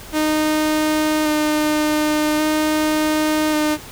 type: tone with vibrato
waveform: sawtooth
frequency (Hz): 305.9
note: D#4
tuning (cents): -29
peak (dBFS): -12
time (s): 0.12-3.78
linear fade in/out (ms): 50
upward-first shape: square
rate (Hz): 0.44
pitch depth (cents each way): 12
effects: pink hiss -37 dBFS RMS until 3.91 s